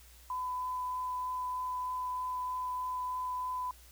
sine tone with vibrato, 1005 Hz, B5, 30 cents sharp, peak -33 dBFS, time 0.3-3.71 s, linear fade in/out 2 ms, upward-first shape triangle, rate 3.2 Hz, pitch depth 8 cents each way, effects added 60 Hz sine -56 dBFS peak until 3.91 s + white hiss -59 dBFS RMS until 3.91 s

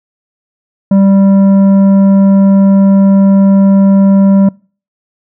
sine tone with tanh clipping, 195.8 Hz, G3, 2 cents flat, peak -5 dBFS, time 0.91-4.49 s, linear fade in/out 5 ms, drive 9 dB, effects noise-tail reverb RT60 0.4 s tail -26 dB re dry

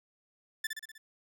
sawtooth tone with echo, 1760 Hz, A6, in tune, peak -27 dBFS, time 0.64-0.67 s, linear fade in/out 5 ms, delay 62 ms, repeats 5, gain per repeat -4 dB, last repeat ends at 0.98 s, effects none

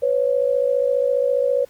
sine tone pair together, 499.6 / 554.4 Hz, B4 / C#5, +20 / 0 cents, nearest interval major second, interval 180 cents, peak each -19 dBFS, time 0.02-1.65 s, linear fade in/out 10 ms, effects pink hiss -54 dBFS RMS until 1.69 s + Opus 32 kbps

